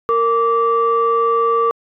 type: tone pair together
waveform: sine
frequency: 461.5 / 1163 Hz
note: A#4 / D6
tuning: -17 / -17 cents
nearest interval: octave + major third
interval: 1600 cents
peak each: -15 / -14 dBFS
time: 0.09-1.71 s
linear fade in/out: 0 ms
effects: tanh soft clip ceiling -6 dBFS